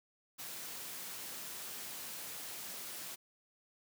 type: high-pass noise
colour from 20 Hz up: white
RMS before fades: -45 dBFS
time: 0.38-3.16 s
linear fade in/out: 20 ms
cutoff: 110 Hz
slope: 24 dB/octave
effects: none